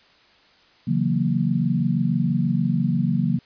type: chord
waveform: sine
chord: F# dominant seventh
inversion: second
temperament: equal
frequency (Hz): 138.59 / 164.81 / 185 / 233.1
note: C#3 / E3 / F#3 / A#3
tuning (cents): 0 / 0 / 0 / 0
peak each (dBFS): -24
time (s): 0.87-3.39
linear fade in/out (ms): 10
effects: white hiss -55 dBFS RMS until 3.45 s + resampled to 11025 Hz